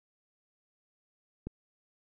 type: click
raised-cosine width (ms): 3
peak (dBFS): -24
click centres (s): 1.47
effects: none